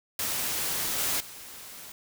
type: noise with level steps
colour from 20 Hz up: white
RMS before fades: -30 / -28 / -44 dBFS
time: 0.19-1.92 s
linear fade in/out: 2 ms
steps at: 0.98 / 1.2 s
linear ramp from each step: 5 ms
effects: none